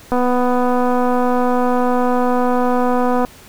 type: click train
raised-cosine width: 1 ms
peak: -5 dBFS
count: 777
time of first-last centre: 0.12-3.249 s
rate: 248 Hz
effects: pink hiss -42 dBFS RMS until 3.48 s